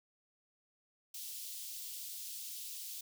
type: high-pass noise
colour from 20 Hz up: white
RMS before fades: -45 dBFS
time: 1.14-3.01 s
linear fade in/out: 5 ms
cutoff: 3200 Hz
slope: 24 dB/octave
effects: none